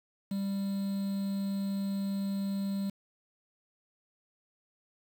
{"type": "tone with quantisation", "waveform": "triangle", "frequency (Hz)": 197.2, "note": "G3", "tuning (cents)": 11, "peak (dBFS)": -28, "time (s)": [0.31, 2.9], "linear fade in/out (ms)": 5, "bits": 8, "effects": []}